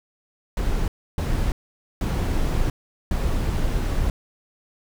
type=noise bursts at uneven times; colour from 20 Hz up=brown; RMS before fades=-22 dBFS; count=4; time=0.57-0.88 / 1.18-1.52 / 2.01-2.7 / 3.11-4.1 s; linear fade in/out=2 ms; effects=none